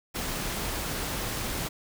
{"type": "noise", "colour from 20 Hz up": "pink", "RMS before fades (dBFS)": -32, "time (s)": [0.14, 1.69], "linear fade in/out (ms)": 20, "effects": []}